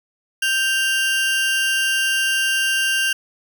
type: tone pair together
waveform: 40% pulse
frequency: 1568 / 2794 Hz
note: G6 / F7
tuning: 0 / 0 cents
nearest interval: minor seventh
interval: 1000 cents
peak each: -19 dBFS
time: 0.42-3.13 s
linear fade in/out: 5 ms
effects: none